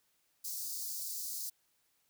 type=high-pass noise; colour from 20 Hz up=white; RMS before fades=-40 dBFS; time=0.44-1.5 s; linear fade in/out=10 ms; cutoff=4400 Hz; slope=48 dB/octave; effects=white hiss -75 dBFS RMS until 2.09 s